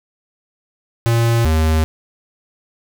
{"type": "tone pair in turn", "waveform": "square", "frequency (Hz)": [116.2, 79.16], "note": ["A#2", "D#2"], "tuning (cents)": [-5, 30], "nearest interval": "perfect fifth", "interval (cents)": 665, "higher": "first", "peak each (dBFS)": -13, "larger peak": "neither", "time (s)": [[1.06, 1.45], [1.45, 1.84]], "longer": "neither", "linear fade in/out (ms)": 0, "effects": []}